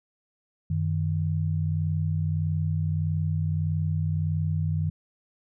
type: tone pair together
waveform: sine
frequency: 93.94 / 155.56 Hz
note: F#2 / D#3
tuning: +27 / 0 cents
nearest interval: major sixth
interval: 873 cents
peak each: -26 dBFS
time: 0.7-4.9 s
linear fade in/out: 5 ms
effects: none